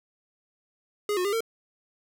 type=tone with pitch steps; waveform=square; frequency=414.6 / 362.5 / 403.6 / 454 Hz; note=G#4 / F#4 / G#4 / A#4; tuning=-3 / -35 / -49 / -46 cents; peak=-25 dBFS; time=1.09-1.406 s; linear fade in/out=2 ms; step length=79 ms; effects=none